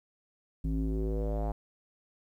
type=tone with low-pass filter sweep; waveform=square; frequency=53.6 Hz; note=A1; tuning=45 cents flat; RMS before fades=-31 dBFS; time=0.64-1.52 s; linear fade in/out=5 ms; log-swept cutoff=220 to 780 Hz; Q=4; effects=11-bit